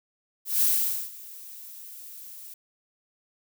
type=noise with ADSR envelope; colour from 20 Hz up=violet; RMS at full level=-21 dBFS; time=0.45-2.54 s; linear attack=170 ms; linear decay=480 ms; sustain=-22 dB; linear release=4 ms; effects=none